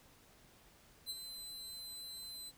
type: tone with ADSR envelope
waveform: sawtooth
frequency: 4051 Hz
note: B7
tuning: 43 cents sharp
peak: -35 dBFS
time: 1.06-2.52 s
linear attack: 39 ms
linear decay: 39 ms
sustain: -8 dB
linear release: 41 ms
effects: pink hiss -64 dBFS RMS until 2.57 s